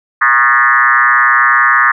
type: tone with frequency modulation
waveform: sine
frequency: 1480 Hz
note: F#6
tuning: in tune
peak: -6 dBFS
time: 0.21-1.92 s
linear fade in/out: 10 ms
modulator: 129 Hz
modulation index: 3.2
effects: none